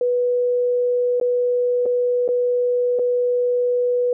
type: tone with dropouts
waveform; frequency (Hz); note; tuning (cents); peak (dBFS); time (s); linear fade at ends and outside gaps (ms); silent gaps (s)
sine; 490.9; B4; -10; -16; 0.01-4.13; 2; 1.2-1.212 / 1.857-1.861 / 2.279-2.288 / 2.989-2.993
effects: none